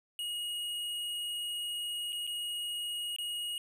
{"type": "tone with dropouts", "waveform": "square", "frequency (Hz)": 2883, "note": "F#7", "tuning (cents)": -46, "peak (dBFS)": -35, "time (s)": [0.19, 3.58], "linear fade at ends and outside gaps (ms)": 1, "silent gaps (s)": [[2.123, 2.128], [2.268, 2.274], [3.163, 3.185]], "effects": []}